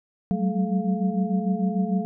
sine tone cluster, 186.3 / 193 / 217.1 / 430.3 / 697 Hz, F#3 / G3 / A3 / A4 / F5, +12 / -27 / -23 / -39 / -4 cents, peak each -25 / -25 / -29 / -34 / -34 dBFS, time 0.31-2.05 s, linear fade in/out 0 ms, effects none

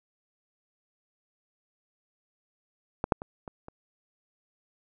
clicks, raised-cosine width 1 ms, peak -13 / -6 / -23 / -25 / -28 dBFS, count 5, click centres 3.041 / 3.122 / 3.219 / 3.478 / 3.684 s, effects none

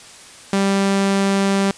sawtooth tone, 196.5 Hz, G3, 4 cents sharp, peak -11 dBFS, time 0.53-1.71 s, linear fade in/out 2 ms, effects white hiss -41 dBFS RMS until 1.77 s + resampled to 22050 Hz

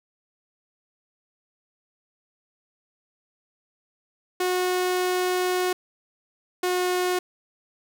sawtooth tone pair in turn, 364.4 / 362.3 Hz, F#4 / F#4, -26 / -36 cents, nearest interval unison, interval 10 cents, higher first, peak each -18 dBFS, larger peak neither, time 4.4-5.73 / 6.63-7.19 s, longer first, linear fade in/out 5 ms, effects none

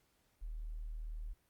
sine tone, 38.89 Hz, D#1, in tune, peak -40 dBFS, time 0.41-1.34 s, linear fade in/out 20 ms, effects pink hiss -75 dBFS RMS until 1.49 s + Opus 48 kbps

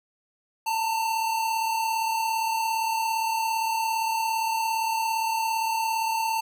square tone pair together, 894.5 / 932 Hz, A5 / A#5, +28 / -1 cents, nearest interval minor second, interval 71 cents, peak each -25 / -35 dBFS, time 0.66-6.41 s, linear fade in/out 10 ms, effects none

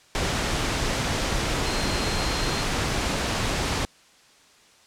sine tone in noise, 4186 Hz, C8, in tune, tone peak -34 dBFS, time 1.66-2.63 s, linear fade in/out 0 ms, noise pink, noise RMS -25 dBFS, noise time 0.15-3.85 s, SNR -12 dB, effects white hiss -55 dBFS RMS until 4.86 s + low-pass 7000 Hz 12 dB/octave

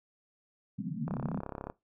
pink band-pass noise, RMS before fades -36 dBFS, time 0.78-1.4 s, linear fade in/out 10 ms, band 130 to 260 Hz, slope 96 dB/octave
click train, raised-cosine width 1 ms, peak -24 dBFS, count 22, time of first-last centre 1.08-1.699 s, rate 33.9 Hz
effects noise-tail reverb RT60 0.2 s tail -20 dB re dry

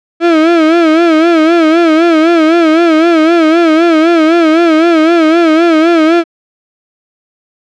35% pulse tone with vibrato, 327.2 Hz, E4, 13 cents flat, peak -3 dBFS, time 0.2-6.24 s, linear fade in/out 50 ms, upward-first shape sine, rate 3.9 Hz, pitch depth 93 cents each way, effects low-pass 3000 Hz 12 dB/octave

